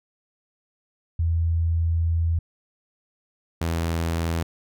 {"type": "tone pair in turn", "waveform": ["sine", "sawtooth"], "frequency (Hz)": [83, 83], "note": ["E2", "E2"], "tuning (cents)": [12, 12], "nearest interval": "unison", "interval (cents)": 0, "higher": "neither", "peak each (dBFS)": [-19, -19], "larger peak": "neither", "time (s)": [[1.19, 2.39], [3.61, 4.43]], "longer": "first", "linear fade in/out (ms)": 5, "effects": []}